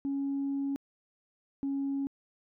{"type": "tone pair in turn", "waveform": "sine", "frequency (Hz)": [277.2, 276.1], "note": ["C#4", "C#4"], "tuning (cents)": [0, -7], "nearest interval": "unison", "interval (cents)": 7, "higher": "first", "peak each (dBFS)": -28, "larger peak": "neither", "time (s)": [[0.05, 0.76], [1.63, 2.07]], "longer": "first", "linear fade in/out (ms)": 0, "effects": ["tanh soft clip ceiling -26 dBFS"]}